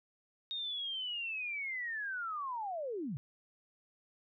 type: linear sweep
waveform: sine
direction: down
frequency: 3729 to 118.5 Hz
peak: -36 dBFS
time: 0.51-3.17 s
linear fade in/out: 0 ms
effects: none